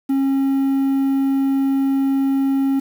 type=tone with quantisation; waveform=triangle; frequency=271.8 Hz; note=C#4; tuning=34 cents flat; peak=-13 dBFS; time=0.09-2.8 s; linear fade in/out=10 ms; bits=7; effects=none